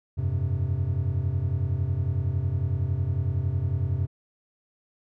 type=chord; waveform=triangle; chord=F suspended second; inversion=none; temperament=just; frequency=87.31 / 98.22 / 130.96 Hz; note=F2 / G2 / C3; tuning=0 / +4 / +2 cents; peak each=-26 dBFS; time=0.17-4.07 s; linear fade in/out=20 ms; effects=none